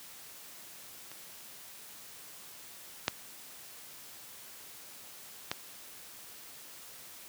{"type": "clicks", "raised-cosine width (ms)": 0.2, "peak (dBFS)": [-29, -9, -14], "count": 3, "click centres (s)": [1.116, 3.081, 5.515], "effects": ["white hiss -50 dBFS RMS until 7.28 s", "high-pass 80 Hz 12 dB/octave"]}